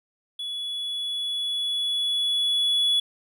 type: tone with level ramp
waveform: triangle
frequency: 3400 Hz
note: G#7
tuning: 40 cents sharp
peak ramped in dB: -28 to -17 dBFS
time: 0.39-3 s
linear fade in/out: 5 ms
effects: none